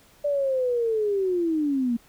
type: linear sweep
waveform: sine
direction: down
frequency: 587.3 to 228.5 Hz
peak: -21 dBFS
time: 0.24-1.97 s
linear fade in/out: 10 ms
effects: pink hiss -56 dBFS RMS until 2.08 s